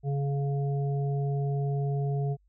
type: harmonic tone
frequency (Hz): 140.3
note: C#3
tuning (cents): +21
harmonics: 1 / 3 / 5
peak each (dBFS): -26 / -36 / -40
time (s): 0.03-2.37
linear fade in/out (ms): 50
effects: added 49 Hz sine -62 dBFS peak until 2.48 s